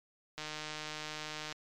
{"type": "click train", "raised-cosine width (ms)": 0.2, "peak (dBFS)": -23, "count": 176, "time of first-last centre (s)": [0.38, 1.524], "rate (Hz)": 153, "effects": ["MP3 96 kbps"]}